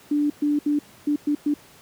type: tone bursts at uneven times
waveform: sine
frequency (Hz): 293.7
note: D4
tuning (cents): 0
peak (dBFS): -18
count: 6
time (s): 0.11-0.3 / 0.42-0.59 / 0.66-0.79 / 1.07-1.16 / 1.27-1.35 / 1.46-1.54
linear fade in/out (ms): 5
effects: pink hiss -50 dBFS RMS until 1.81 s + high-pass 100 Hz 12 dB/octave